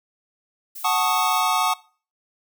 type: noise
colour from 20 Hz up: violet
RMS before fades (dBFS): -36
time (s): 0.75-1.41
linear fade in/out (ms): 10
type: chord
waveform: square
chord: D# half-diminished seventh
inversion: first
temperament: equal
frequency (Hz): 740 / 880 / 1108.7 / 1244.5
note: F#5 / A5 / C#6 / D#6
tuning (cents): 0 / 0 / 0 / 0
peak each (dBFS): -25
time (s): 0.84-1.74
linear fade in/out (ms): 10
effects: noise-tail reverb RT60 0.4 s tail -21 dB re dry